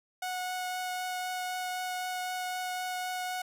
sawtooth tone with vibrato, 733 Hz, F#5, 16 cents flat, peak -29 dBFS, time 0.22-3.42 s, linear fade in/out 5 ms, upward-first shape triangle, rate 3.9 Hz, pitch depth 8 cents each way, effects none

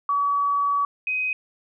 sine tone pair in turn, 1138 / 2515 Hz, C#6 / D#7, +45 / +18 cents, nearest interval octave + major second, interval 1373 cents, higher second, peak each -19 / -22 dBFS, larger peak first, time 0.09-0.85 / 1.07-1.33 s, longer first, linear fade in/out 2 ms, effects none

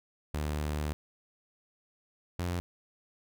sawtooth tone pair in turn, 75 / 87.96 Hz, D2 / F2, +37 / +13 cents, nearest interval minor third, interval 276 cents, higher second, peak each -27 dBFS, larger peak neither, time 0.34-0.93 / 2.39-2.6 s, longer first, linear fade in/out 0 ms, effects none

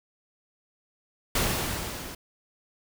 pink noise with level ramp, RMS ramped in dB -24 to -40 dBFS, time 1.35-2.15 s, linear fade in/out 5 ms, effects none

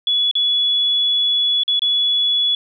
sine tone with dropouts, 3401 Hz, G#7, 40 cents sharp, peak -14 dBFS, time 0.07-2.55 s, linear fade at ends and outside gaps 2 ms, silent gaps 0.313-0.353 / 1.635-1.679 / 1.794-1.819 s, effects none

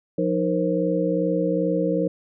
sine tone cluster, 176.6 / 310.3 / 470.5 / 533 Hz, F3 / D#4 / A#4 / C5, +20 / -5 / +16 / +32 cents, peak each -25 dBFS, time 0.18-2.08 s, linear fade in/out 5 ms, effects none

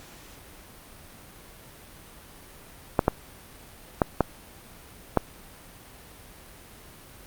clicks, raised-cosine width 1 ms, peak -4 dBFS, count 5, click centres 2.992 / 3.081 / 4.018 / 4.207 / 5.173 s, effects pink hiss -48 dBFS RMS until 7.26 s + Opus 48 kbps

